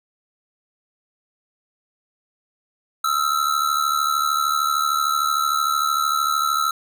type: ring-modulated tone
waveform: square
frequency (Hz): 1318.5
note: E6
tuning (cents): 0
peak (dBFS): -16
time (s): 3.04-6.71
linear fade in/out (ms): 5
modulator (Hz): 36.6
effects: none